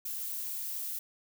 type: noise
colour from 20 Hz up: violet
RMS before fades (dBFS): -37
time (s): 0.05-0.99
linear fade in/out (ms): 5
effects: none